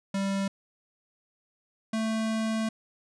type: tone pair in turn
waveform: square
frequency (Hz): 196 / 221.3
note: G3 / A3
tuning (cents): 0 / +10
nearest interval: major second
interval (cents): 210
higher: second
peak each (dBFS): -27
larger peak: neither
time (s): 0.14-0.48 / 1.93-2.69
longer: second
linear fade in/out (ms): 5
effects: resampled to 22050 Hz